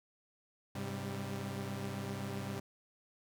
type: tone cluster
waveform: sawtooth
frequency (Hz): 101.9 / 132.1 / 196.1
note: G#2 / C3 / G3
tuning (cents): -32 / +17 / +1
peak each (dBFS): -39 / -39 / -38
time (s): 0.75-2.6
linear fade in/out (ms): 5
effects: none